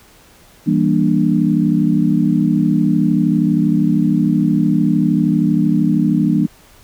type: chord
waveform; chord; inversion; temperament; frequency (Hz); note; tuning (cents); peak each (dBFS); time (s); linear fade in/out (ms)
sine; E half-diminished seventh; none; just; 164.81 / 197.78 / 237.3 / 296.7; E3 / G3 / Bb3 / D4; 0 / +16 / +31 / +18; -17; 0.66-6.47; 20
effects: pink hiss -47 dBFS RMS until 6.83 s